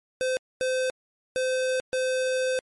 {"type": "tone bursts at uneven times", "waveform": "square", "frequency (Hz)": 515, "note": "C5", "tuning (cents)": -28, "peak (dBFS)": -24, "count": 4, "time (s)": [[0.21, 0.37], [0.61, 0.9], [1.36, 1.8], [1.93, 2.59]], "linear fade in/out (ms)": 0, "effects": ["MP3 48 kbps"]}